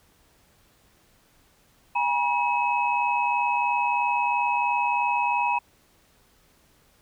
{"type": "tone cluster", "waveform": "sine", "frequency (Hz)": [822, 965, 2564], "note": ["G#5", "B5", "E7"], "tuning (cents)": [-18, -40, -49], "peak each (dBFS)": [-27, -23, -28], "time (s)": [1.95, 5.59], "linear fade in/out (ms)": 10, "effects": ["pink hiss -61 dBFS RMS until 7.01 s"]}